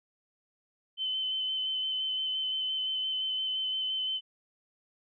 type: tone with vibrato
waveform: sine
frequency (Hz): 3056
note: G7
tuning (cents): -45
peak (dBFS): -29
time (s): 0.97-4.21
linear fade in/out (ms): 50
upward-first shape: square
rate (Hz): 5.8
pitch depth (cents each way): 11
effects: none